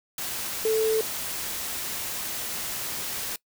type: tone in noise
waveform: sine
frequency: 440 Hz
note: A4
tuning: in tune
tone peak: -20 dBFS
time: 0.65-1.01 s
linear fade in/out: 2 ms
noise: white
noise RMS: -32 dBFS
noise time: 0.18-3.36 s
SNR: +9 dB
effects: noise-tail reverb RT60 0.1 s tail -22 dB re dry